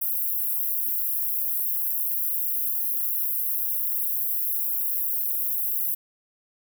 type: high-pass noise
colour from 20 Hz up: pink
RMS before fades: -26 dBFS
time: 0.01-5.95 s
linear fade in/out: 10 ms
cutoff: 12000 Hz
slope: 48 dB/octave
effects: none